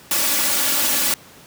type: noise with comb filter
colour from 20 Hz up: white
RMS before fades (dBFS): -19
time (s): 0.11-1.14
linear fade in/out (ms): 2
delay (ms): 3.5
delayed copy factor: +0.95
effects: pink hiss -45 dBFS RMS until 1.46 s + high-pass 100 Hz 12 dB/octave